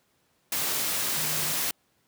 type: tone in noise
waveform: sine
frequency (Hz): 155.56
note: D#3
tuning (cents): 0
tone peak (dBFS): -39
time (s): 1.16-1.52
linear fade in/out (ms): 2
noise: white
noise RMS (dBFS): -28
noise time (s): 0.52-1.71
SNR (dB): -14
effects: pink hiss -69 dBFS RMS until 2.07 s + high-pass 100 Hz 12 dB/octave